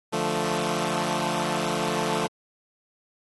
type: chord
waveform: 10% pulse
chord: D minor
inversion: none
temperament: equal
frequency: 146.83 / 174.61 / 220 Hz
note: D3 / F3 / A3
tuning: 0 / 0 / 0 cents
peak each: -23 / -20 / -20 dBFS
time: 0.12-2.28 s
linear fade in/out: 20 ms
effects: AAC 32 kbps